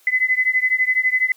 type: beating tone pair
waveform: sine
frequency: 2018 / 2030 Hz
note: B6 / B6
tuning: +37 / +47 cents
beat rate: 12 Hz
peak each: -18 / -19 dBFS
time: 0.07-1.32 s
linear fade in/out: 2 ms
effects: white hiss -55 dBFS RMS until 1.36 s + high-pass 400 Hz 12 dB/octave